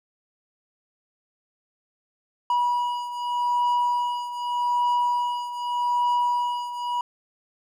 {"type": "beating tone pair", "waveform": "triangle", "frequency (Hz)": [970, 970.83], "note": ["B5", "B5"], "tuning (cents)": [-31, -30], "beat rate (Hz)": 0.83, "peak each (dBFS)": [-21, -26], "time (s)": [2.5, 7.01], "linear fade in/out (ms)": 2, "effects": []}